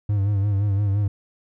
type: tone with vibrato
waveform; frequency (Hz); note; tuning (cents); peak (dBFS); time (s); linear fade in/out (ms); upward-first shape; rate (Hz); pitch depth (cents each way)
triangle; 100.8; G2; +49; -16; 0.09-1.08; 5; sine; 5.8; 62
effects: none